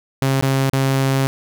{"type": "tone with dropouts", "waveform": "sawtooth", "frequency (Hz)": 134.8, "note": "C#3", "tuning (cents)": -48, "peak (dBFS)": -11, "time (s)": [0.22, 1.27], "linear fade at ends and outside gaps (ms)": 0, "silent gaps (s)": [[0.41, 0.425], [0.697, 0.732]], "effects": []}